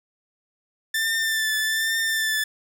sawtooth tone with vibrato, 1775 Hz, A6, 15 cents sharp, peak -18 dBFS, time 0.94-2.44 s, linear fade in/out 5 ms, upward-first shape triangle, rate 1.2 Hz, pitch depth 33 cents each way, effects none

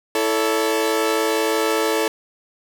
sawtooth chord, A major, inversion second, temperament equal with one note detuned, 329.6 / 440 / 566.3 Hz, E4 / A4 / C#5, 0 / 0 / +37 cents, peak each -20 / -16 / -21 dBFS, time 0.15-2.08 s, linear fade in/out 2 ms, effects none

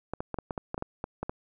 clicks, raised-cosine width 1 ms, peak -18 dBFS, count 12, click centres 0.136 / 0.205 / 0.343 / 0.387 / 0.508 / 0.578 / 0.744 / 0.779 / 0.824 / 1.041 / 1.23 / 1.295 s, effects none

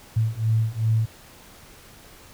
sine beating tone pair, 110 / 112.6 Hz, A2 / A2, 0 / +40 cents, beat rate 2.6 Hz, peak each -23 / -22 dBFS, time 0.16-1.06 s, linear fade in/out 10 ms, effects pink hiss -48 dBFS RMS until 2.33 s

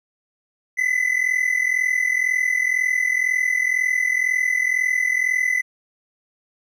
triangle tone pair together, 1991 / 2033 Hz, B6 / B6, +14 / +50 cents, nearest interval unison, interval 36 cents, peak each -19 dBFS, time 0.77-5.62 s, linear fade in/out 20 ms, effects none

